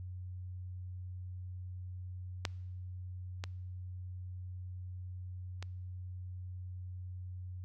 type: clicks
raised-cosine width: 0.2 ms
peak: -15 / -22 / -26 dBFS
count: 3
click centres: 2.452 / 3.439 / 5.626 s
effects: noise-tail reverb RT60 1.0 s tail -26 dB re dry + added 91 Hz sine -41 dBFS peak until 7.64 s

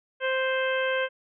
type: harmonic tone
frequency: 523.3 Hz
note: C5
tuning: in tune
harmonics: 1 / 2 / 3 / 4 / 5 / 6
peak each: -26 / -34 / -29 / -36 / -35 / -37 dBFS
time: 0.2-1.09 s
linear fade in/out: 50 ms
effects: none

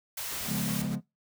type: band-stop noise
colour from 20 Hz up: white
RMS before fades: -36 dBFS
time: 0.17-0.82 s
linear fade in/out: 5 ms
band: 120 to 550 Hz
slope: 24 dB/octave
type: noise with tremolo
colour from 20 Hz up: pink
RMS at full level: -41 dBFS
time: 0.3-0.96 s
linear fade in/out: 20 ms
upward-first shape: triangle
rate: 8 Hz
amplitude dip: 40%
type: chord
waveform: triangle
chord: C# dominant seventh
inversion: none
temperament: equal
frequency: 138.59 / 174.61 / 207.7 / 246.9 Hz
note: C#3 / E#3 / G#3 / B3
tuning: 0 / 0 / 0 / 0 cents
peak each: -33 / -32 / -31 / -35 dBFS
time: 0.46-1.01 s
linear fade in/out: 50 ms
effects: noise-tail reverb RT60 0.2 s tail -19 dB re dry + high-pass 60 Hz 12 dB/octave

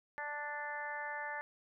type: harmonic tone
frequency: 293.7 Hz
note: D4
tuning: in tune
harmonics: 2 / 3 / 4 / 5 / 6 / 7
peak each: -48 / -43 / -51 / -48 / -42 / -50 dBFS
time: 0.18-1.41 s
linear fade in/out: 0 ms
effects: none

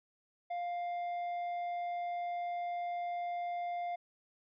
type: tone with tanh clipping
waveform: sine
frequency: 701 Hz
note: F5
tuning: 6 cents sharp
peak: -36 dBFS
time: 0.5-3.96 s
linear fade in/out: 10 ms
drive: 6 dB
effects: none

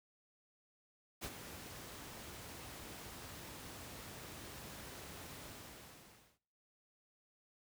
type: noise with ADSR envelope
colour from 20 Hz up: pink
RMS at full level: -41 dBFS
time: 1.21-6.39 s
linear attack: 29 ms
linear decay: 54 ms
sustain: -9 dB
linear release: 970 ms
effects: noise-tail reverb RT60 0.9 s tail -25 dB re dry + high-pass 60 Hz 12 dB/octave

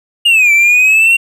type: exponential two-way sweep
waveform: triangle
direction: down then up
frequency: 2874 to 2312 to 2759 Hz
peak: -4 dBFS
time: 0.25-1.17 s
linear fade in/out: 10 ms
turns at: 0.52 s
effects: none

